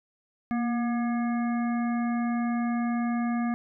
harmonic tone with a mistuned harmonic, 240 Hz, B3, 49 cents flat, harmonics 1 / 3 / 5 / 7 / 9, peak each -25 / -35 / -39 / -42 / -44 dBFS, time 0.51-3.54 s, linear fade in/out 0 ms, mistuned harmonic 1, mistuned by -38 cents, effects none

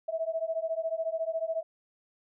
sine beating tone pair, 644 / 658 Hz, E5 / E5, -41 / -3 cents, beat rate 14 Hz, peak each -32 / -32 dBFS, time 0.08-1.63 s, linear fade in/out 10 ms, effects none

